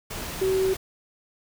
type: tone in noise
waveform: sine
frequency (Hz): 380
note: F#4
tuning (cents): +46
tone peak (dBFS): -20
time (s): 0.41-0.74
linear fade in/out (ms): 10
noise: pink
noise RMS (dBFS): -34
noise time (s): 0.1-0.77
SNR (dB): +11
effects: none